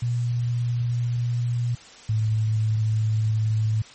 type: tone pair in turn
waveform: sine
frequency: 120 / 109.23 Hz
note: B2 / A2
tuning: -49 / -12 cents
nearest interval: major second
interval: 163 cents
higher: first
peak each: -21 / -19 dBFS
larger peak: second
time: 0.02-1.75 / 2.09-3.82 s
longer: neither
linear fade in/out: 5 ms
effects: white hiss -46 dBFS RMS until 3.94 s + MP3 32 kbps